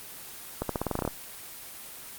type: accelerating click train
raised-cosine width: 1 ms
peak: -13 dBFS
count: 11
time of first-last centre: 0.62-1.077 s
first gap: 73 ms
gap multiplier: 0.89
effects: white hiss -43 dBFS RMS until 2.18 s + Opus 24 kbps